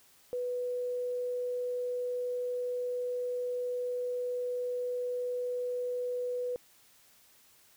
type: tone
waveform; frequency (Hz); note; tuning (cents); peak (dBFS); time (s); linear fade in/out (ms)
sine; 493.9; B4; 0; -31; 0.33-6.56; 0
effects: white hiss -62 dBFS RMS until 7.76 s